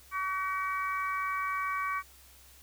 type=harmonic tone; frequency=379.3 Hz; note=F#4; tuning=43 cents sharp; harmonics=3 / 4 / 5 / 6; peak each=-31 / -39 / -42 / -38 dBFS; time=0.11-2.03 s; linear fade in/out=50 ms; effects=added 65 Hz sine -59 dBFS peak until 2.62 s + white hiss -57 dBFS RMS until 2.62 s